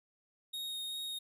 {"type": "tone with vibrato", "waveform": "45% pulse", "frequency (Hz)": 3732, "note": "A#7", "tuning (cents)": 1, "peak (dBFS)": -37, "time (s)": [0.53, 1.19], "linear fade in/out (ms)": 10, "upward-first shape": "sine", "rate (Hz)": 2.6, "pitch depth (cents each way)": 9, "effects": []}